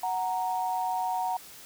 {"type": "tone pair together", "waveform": "sine", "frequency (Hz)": [740, 932.3], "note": ["F#5", "A#5"], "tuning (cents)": [0, 0], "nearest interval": "major third", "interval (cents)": 400, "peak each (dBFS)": [-29, -30], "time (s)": [0.03, 1.37], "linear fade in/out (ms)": 5, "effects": ["white hiss -48 dBFS RMS until 1.65 s"]}